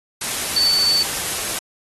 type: tone in noise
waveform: sine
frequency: 4513 Hz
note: C#8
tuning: 30 cents sharp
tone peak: -14 dBFS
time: 0.56-1.03 s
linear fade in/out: 5 ms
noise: white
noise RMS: -24 dBFS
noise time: 0.21-1.59 s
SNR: +7 dB
effects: AAC 32 kbps